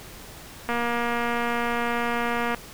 click train, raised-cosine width 0.5 ms, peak -12 dBFS, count 441, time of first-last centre 0.69-2.547 s, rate 237 Hz, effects pink hiss -43 dBFS RMS until 2.73 s

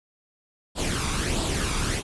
pink noise with flanger, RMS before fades -26 dBFS, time 0.75-2.03 s, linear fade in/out 50 ms, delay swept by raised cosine 0.24 to 0.85 ms, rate 1.5 Hz, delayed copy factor +0.55, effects resampled to 24000 Hz

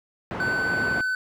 pink band-pass noise, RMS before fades -31 dBFS, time 0.31-1.01 s, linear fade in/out 0 ms, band 120 to 1500 Hz, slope 12 dB/octave
triangle tone, 1511 Hz, F#6, 36 cents sharp, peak -21 dBFS, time 0.4-1.15 s, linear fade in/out 2 ms
effects none

